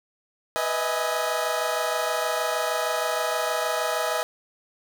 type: chord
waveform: 25% pulse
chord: E major seventh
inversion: second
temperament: equal with one note detuned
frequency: 493.9 / 622.3 / 648.7 / 830.6 Hz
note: B4 / D#5 / E5 / G#5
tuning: 0 / 0 / -28 / 0 cents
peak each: -27 / -25 / -25 / -27 dBFS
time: 0.56-4.23 s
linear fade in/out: 0 ms
effects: none